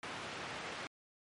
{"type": "band-pass noise", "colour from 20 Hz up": "white", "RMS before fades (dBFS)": -44, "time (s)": [0.03, 0.87], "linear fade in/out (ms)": 0, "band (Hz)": [100, 2300], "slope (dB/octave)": 12, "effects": ["MP3 48 kbps"]}